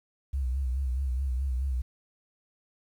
sine tone with vibrato, 65.2 Hz, C2, 5 cents flat, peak -26 dBFS, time 0.33-1.82 s, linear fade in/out 10 ms, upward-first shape sine, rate 4.7 Hz, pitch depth 97 cents each way, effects 10-bit

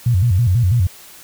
sine tone with vibrato, 104.8 Hz, G#2, 16 cents sharp, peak -11 dBFS, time 0.06-0.87 s, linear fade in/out 5 ms, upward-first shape square, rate 6.1 Hz, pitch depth 240 cents each way, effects white hiss -41 dBFS RMS until 1.23 s

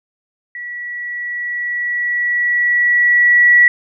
sine tone with level ramp, 1939 Hz, B6, 32 cents flat, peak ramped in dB -25 to -5 dBFS, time 0.55-3.68 s, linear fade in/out 2 ms, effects none

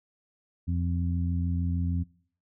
harmonic tone, 86.5 Hz, F2, 16 cents flat, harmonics 1 / 2 / 3, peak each -26 / -32 / -36 dBFS, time 0.67-2.04 s, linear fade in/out 20 ms, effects noise-tail reverb RT60 0.6 s tail -24 dB re dry

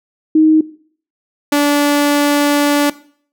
sine / sawtooth tone pair in turn, 313.4 / 289.7 Hz, D#4 / D4, +13 / -24 cents, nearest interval minor second, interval 137 cents, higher first, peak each -6 dBFS, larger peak neither, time 0.35-0.61 / 1.52-2.9 s, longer second, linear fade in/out 5 ms, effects noise-tail reverb RT60 0.5 s tail -18 dB re dry

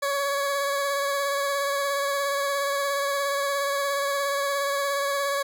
20% pulse tone with vibrato, 561 Hz, C#5, 21 cents sharp, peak -19 dBFS, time 0.02-5.43 s, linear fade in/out 10 ms, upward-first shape sine, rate 17 Hz, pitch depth 21 cents each way, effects none

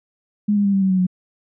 sine tone with pitch steps, 207.7 / 203.3 / 199.01 / 194.8 / 190.68 / 186.65 / 182.7 Hz, G#3 / G#3 / G3 / G3 / G3 / F#3 / F#3, 0 / -37 / +26 / -11 / -48 / +15 / -22 cents, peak -14 dBFS, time 0.48-1.068 s, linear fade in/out 10 ms, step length 84 ms, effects none

